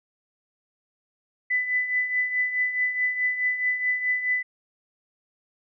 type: tone with tremolo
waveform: sine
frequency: 1998 Hz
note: B6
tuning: 20 cents sharp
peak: -19 dBFS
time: 1.5-4.43 s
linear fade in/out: 10 ms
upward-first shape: triangle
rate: 4.7 Hz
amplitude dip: 70%
effects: none